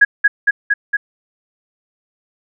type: tone with echo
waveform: sine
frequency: 1659 Hz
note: G#6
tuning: 2 cents flat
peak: -4 dBFS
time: 0.01-0.05 s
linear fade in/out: 10 ms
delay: 230 ms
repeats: 4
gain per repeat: -2 dB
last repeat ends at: 0.97 s
effects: none